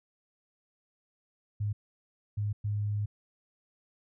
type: tone bursts at uneven times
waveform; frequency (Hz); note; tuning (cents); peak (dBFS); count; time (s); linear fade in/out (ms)
sine; 103.83; G#2; 0; -28; 3; 1.6-1.73 / 2.37-2.53 / 2.64-3.06; 10
effects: none